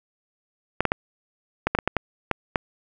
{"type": "clicks", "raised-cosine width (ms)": 0.5, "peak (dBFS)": -5, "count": 10, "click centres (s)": [0.806, 0.853, 0.919, 1.67, 1.75, 1.788, 1.876, 1.967, 2.313, 2.558], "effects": []}